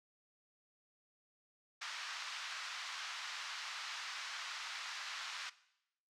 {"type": "band-pass noise", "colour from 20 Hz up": "pink", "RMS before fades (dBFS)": -45, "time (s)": [1.81, 5.5], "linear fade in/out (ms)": 10, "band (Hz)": [1100, 5800], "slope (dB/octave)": 24, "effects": ["noise-tail reverb RT60 0.8 s tail -18 dB re dry"]}